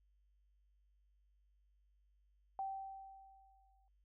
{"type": "tone with exponential decay", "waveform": "sine", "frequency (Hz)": 776, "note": "G5", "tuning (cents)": -18, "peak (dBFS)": -37, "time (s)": [2.59, 3.88], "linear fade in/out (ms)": 1, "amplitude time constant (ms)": 280, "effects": ["added 50 Hz sine -70 dBFS peak until 4.04 s"]}